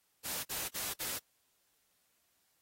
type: noise bursts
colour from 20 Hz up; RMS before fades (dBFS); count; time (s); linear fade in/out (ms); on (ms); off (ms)
white; -38; 4; 0.24-1.19; 20; 200; 50
effects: white hiss -75 dBFS RMS until 2.61 s + AAC 48 kbps